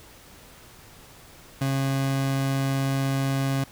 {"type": "tone", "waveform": "30% pulse", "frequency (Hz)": 135.8, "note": "C#3", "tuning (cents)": -35, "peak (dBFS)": -20, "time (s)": [1.61, 3.64], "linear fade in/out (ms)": 5, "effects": ["pink hiss -49 dBFS RMS until 3.71 s"]}